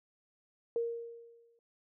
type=tone with exponential decay; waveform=sine; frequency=466.2 Hz; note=A#4; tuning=in tune; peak=-28 dBFS; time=0.76-1.59 s; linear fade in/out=1 ms; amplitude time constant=180 ms; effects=none